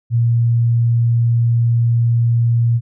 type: tone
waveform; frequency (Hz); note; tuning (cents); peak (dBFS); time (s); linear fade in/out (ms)
sine; 117.5; A#2; +14; -11; 0.1-2.81; 50
effects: none